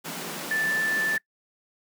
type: high-pass noise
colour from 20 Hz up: pink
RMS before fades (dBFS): -35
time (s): 0.04-1.18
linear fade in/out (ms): 20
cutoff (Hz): 150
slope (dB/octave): 96
type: tone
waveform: sine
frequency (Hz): 1760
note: A6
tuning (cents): 0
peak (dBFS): -23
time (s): 0.51-1.18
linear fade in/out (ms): 2
effects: noise-tail reverb RT60 0.1 s tail -23 dB re dry